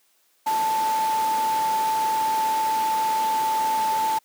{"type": "tone in noise", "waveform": "sine", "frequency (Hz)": 880, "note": "A5", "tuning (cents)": 0, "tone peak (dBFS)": -20, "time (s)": [0.46, 4.19], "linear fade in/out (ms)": 10, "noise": "pink", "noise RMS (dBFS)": -32, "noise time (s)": [0.46, 4.19], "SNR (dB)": 9, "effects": ["white hiss -64 dBFS RMS until 4.24 s", "high-pass 300 Hz 12 dB/octave"]}